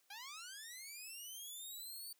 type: linear sweep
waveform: 10% pulse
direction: up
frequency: 776 to 4589 Hz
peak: -40 dBFS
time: 0.1-2.13 s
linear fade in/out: 5 ms
effects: white hiss -75 dBFS RMS until 2.19 s + high-pass 300 Hz 12 dB/octave